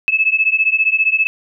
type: beating tone pair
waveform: sine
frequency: 2596 / 2611 Hz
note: E7 / E7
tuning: -27 / -17 cents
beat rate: 15 Hz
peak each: -15 dBFS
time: 0.08-1.27 s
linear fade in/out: 0 ms
effects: none